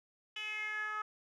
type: tone with band-pass filter sweep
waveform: 10% pulse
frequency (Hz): 426.4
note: G#4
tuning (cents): +46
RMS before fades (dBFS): -39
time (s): 0.36-1.02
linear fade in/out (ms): 5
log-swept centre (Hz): 3000 to 1300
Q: 5.3
effects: none